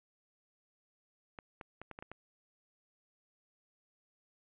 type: clicks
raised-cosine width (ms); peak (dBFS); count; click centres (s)
0.5; -30; 7; 1.388 / 1.612 / 1.816 / 1.913 / 1.989 / 2.025 / 2.116
effects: resampled to 8000 Hz + 12-bit